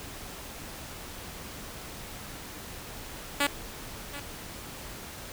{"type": "tone with echo", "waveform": "5% pulse", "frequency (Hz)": 285.4, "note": "D4", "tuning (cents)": -49, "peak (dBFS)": -12, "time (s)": [3.4, 3.47], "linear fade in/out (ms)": 5, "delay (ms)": 730, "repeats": 1, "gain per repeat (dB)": -15, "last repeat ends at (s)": 4.2, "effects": ["pink hiss -42 dBFS RMS until 5.32 s"]}